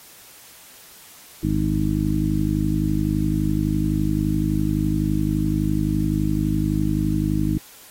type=harmonic tone with a mistuned harmonic; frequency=51.8 Hz; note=G#1; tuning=4 cents flat; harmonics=1 / 2 / 3 / 4 / 5 / 6; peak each=-26 / -27 / -24 / -26 / -28 / -24 dBFS; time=1.43-7.58 s; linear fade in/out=5 ms; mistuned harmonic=1; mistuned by=+61 cents; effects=white hiss -46 dBFS RMS until 7.9 s + AAC 48 kbps